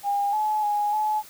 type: tone with pitch steps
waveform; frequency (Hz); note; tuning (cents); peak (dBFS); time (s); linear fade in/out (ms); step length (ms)
sine; 808 / 854 / 829 / 854; G#5 / G#5 / G#5 / G#5; -48 / +48 / -3 / +48; -21; 0.03-1.23; 50; 300
effects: white hiss -47 dBFS RMS until 1.29 s